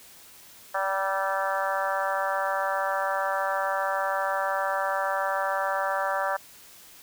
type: harmonic tone with a mistuned harmonic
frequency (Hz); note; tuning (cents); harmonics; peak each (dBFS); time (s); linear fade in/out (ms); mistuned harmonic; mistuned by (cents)
193.4; G3; -23; 3 / 4 / 5 / 6 / 7 / 8 / 9; -30 / -31 / -32 / -33 / -33 / -34 / -35; 0.74-6.37; 10; 6; +19
effects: white hiss -50 dBFS RMS until 7.02 s